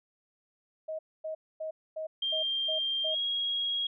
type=tone bursts; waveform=sine; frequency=631 Hz; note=D#5; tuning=24 cents sharp; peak=-33 dBFS; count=7; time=0.88-3.15 s; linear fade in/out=10 ms; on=110 ms; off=250 ms
type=tone with pitch glide; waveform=sine; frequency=3184 to 3292 Hz; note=G7 to G#7; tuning=+26 to -16 cents; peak=-28 dBFS; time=2.22-3.87 s; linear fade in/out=5 ms; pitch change=+58 cents; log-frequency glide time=3.09-3.16 s
effects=none